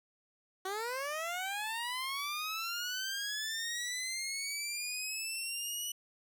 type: linear sweep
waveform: 15% pulse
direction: up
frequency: 370 to 2960 Hz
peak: -29 dBFS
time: 0.65-5.92 s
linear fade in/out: 5 ms
effects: none